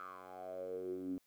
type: tone with band-pass filter sweep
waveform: 10% pulse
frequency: 92.5 Hz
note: F#2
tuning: in tune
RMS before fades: -44 dBFS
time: 0-1.18 s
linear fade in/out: 0 ms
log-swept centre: 1300 to 250 Hz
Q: 8.8
effects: white hiss -75 dBFS RMS until 1.26 s